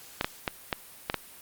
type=clicks; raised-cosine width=0.3 ms; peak=-10 dBFS; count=6; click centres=0.211 / 0.245 / 0.478 / 0.728 / 1.099 / 1.143 s; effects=white hiss -49 dBFS RMS until 1.41 s + Opus 48 kbps